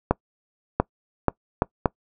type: accelerating click train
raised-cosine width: 1 ms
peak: -3 dBFS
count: 5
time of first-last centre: 0.11-1.858 s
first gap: 690 ms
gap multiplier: 0.7
effects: noise-tail reverb RT60 0.1 s tail -24 dB re dry